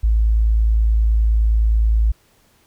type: tone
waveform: sine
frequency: 54.8 Hz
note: A1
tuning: 6 cents flat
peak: -12 dBFS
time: 0.03-2.12 s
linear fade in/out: 10 ms
effects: pink hiss -57 dBFS RMS until 2.66 s